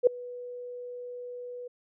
sine tone with ADSR envelope, 491 Hz, B4, 10 cents flat, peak -13 dBFS, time 0.03-1.68 s, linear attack 39 ms, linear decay 4 ms, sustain -24 dB, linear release 9 ms, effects none

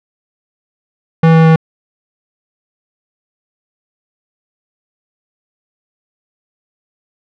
square tone with pitch steps, 162.9 / 161.96 / 161.03 Hz, E3 / E3 / E3, -20 / -30 / -40 cents, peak -5 dBFS, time 1.23-1.56 s, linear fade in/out 5 ms, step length 110 ms, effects low-pass 2000 Hz 12 dB/octave

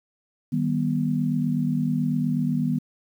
sine chord, Eb augmented, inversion none, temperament just, 155.56 / 194.45 / 243.1 Hz, Eb3 / G3 / B3, 0 / -14 / -27 cents, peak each -25 / -28 / -24 dBFS, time 0.52-2.79 s, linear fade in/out 10 ms, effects 9-bit

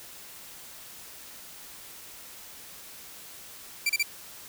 sawtooth tone bursts, 2346 Hz, D7, 2 cents flat, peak -19 dBFS, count 3, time 3.86-4.029 s, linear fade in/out 5 ms, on 35 ms, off 32 ms, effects white hiss -46 dBFS RMS until 4.48 s

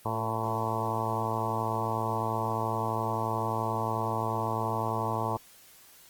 harmonic tone with a mistuned harmonic, 111.5 Hz, A2, 23 cents sharp, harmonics 1 / 2 / 3 / 4 / 5 / 6 / 7 / 8 / 9 / 10, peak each -34 / -39 / -40 / -38 / -40 / -37 / -38 / -34 / -35 / -38 dBFS, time 0.05-5.37 s, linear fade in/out 5 ms, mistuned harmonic 3, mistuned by +16 cents, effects white hiss -55 dBFS RMS until 6.09 s + Opus 24 kbps

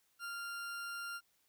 40% pulse tone, 1394 Hz, F6, 4 cents flat, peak -40 dBFS, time 0.19-1.21 s, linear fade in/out 50 ms, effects white hiss -75 dBFS RMS until 1.48 s

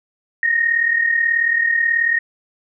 sine tone pair together, 1826.3 / 1864.7 Hz, A#6 / A#6, -36 / 0 cents, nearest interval unison, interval 36 cents, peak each -21 / -15 dBFS, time 0.43-2.19 s, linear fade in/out 2 ms, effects none

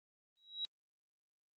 sine tone with exponential growth, 3866 Hz, B7, 38 cents flat, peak -33 dBFS, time 0.37-0.65 s, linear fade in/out 0 ms, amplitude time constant 59 ms, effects Opus 32 kbps

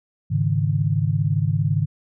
sine chord, Ab suspended fourth, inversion none, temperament equal with one note detuned, 103.83 / 138.59 / 156.19 Hz, Ab2 / Db3 / Eb3, 0 / 0 / +7 cents, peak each -22 dBFS, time 0.3-1.86 s, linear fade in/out 20 ms, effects none

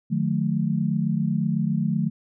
sine tone cluster, 152.2 / 180.1 / 218.2 Hz, D#3 / F#3 / A3, -38 / -46 / -14 cents, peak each -25 dBFS, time 0.1-2.1 s, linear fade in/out 20 ms, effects none

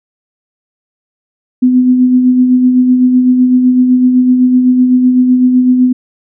sine tone with tremolo, 252.1 Hz, B3, 36 cents sharp, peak -3 dBFS, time 1.62-5.93 s, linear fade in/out 10 ms, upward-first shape sine, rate 7.9 Hz, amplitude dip 40%, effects none

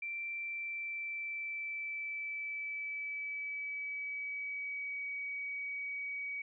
sine tone with pitch glide, 2349 to 2265 Hz, D7 to C#7, 0 to +37 cents, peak -37 dBFS, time 0.02-6.42 s, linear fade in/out 5 ms, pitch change -63 cents, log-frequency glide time 0.31-5.05 s, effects none

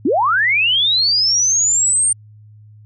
sine linear sweep, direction up, 227 to 8870 Hz, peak -12 dBFS, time 0.05-2.13 s, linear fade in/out 5 ms, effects added 106 Hz sine -40 dBFS peak until 2.85 s

